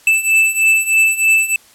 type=beating tone pair; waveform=square; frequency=2637 / 2640.2 Hz; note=E7 / E7; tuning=0 / +2 cents; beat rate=3.2 Hz; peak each=-16 / -13 dBFS; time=0.07-1.56 s; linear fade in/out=2 ms; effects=white hiss -47 dBFS RMS until 1.74 s + low-pass 12000 Hz 12 dB/octave